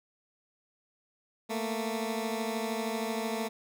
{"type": "beating tone pair", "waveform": "15% pulse", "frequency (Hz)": [221.1, 234.1], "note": ["A3", "A#3"], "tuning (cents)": [9, 8], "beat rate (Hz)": 13, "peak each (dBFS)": [-26, -30], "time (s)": [1.49, 3.49], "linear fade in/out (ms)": 20, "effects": []}